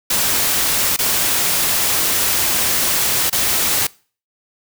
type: noise with dropouts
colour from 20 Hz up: white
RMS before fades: -17 dBFS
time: 0.1-3.87 s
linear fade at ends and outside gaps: 5 ms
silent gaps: 0.964-0.988 / 3.298-3.326 s
effects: noise-tail reverb RT60 0.4 s tail -23 dB re dry